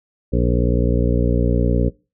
harmonic tone, 59.6 Hz, A#1, 39 cents sharp, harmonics 1 / 2 / 3 / 4 / 5 / 7 / 8 / 9, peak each -18 / -21 / -23 / -24 / -25 / -26 / -27 / -28 dBFS, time 0.32-1.9 s, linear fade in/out 20 ms, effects noise-tail reverb RT60 0.3 s tail -24 dB re dry

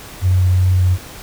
sine tone with vibrato, 91.7 Hz, F#2, 15 cents flat, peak -10 dBFS, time 0.21-0.98 s, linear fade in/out 50 ms, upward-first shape sine, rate 2.6 Hz, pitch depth 10 cents each way, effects pink hiss -35 dBFS RMS until 1.22 s

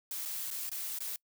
blue noise with dropouts, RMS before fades -38 dBFS, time 0.11-1.16 s, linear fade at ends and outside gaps 1 ms, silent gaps 0.253-0.257 / 0.504-0.511 / 0.693-0.716 / 0.987-1.005 s, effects noise-tail reverb RT60 0.1 s tail -25 dB re dry

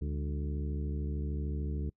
harmonic tone with a mistuned harmonic, 73.42 Hz, D2, in tune, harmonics 1 / 2 / 3 / 4 / 5 / 6, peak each -33 / -39 / -43 / -45 / -47 / -49 dBFS, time 0.01-1.9 s, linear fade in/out 10 ms, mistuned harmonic 3, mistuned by -100 cents, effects noise-tail reverb RT60 0.1 s tail -25 dB re dry

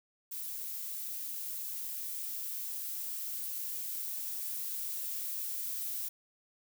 violet noise with level ramp, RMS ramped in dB -40 to -37 dBFS, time 0.31-6.09 s, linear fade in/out 10 ms, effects none

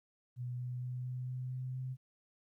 sine tone with pitch steps, 123.47 / 124.4 / 125.34 / 126.28 / 127.23 / 128.19 / 129.16 Hz, B2 / B2 / B2 / B2 / C3 / C3 / C3, 0 / +13 / +26 / +39 / -48 / -35 / -22 cents, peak -37 dBFS, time 0.36-1.97 s, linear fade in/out 50 ms, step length 230 ms, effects 13-bit

